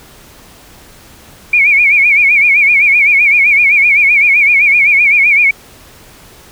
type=tone with vibrato; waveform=sine; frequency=2309 Hz; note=D7; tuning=30 cents flat; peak=-5 dBFS; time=1.53-5.51 s; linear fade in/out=5 ms; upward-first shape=sine; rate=7.8 Hz; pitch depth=110 cents each way; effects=pink hiss -39 dBFS RMS until 6.51 s